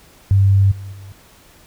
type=tone with level steps; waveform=sine; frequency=98 Hz; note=G2; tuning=in tune; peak=-9 / -28 / -33 dBFS; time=0.31-1.12 s; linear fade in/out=0 ms; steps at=0.71 / 0.92 s; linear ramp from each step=10 ms; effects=pink hiss -48 dBFS RMS until 1.66 s